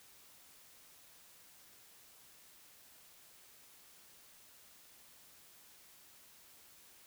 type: silence
effects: white hiss -61 dBFS RMS until 7.06 s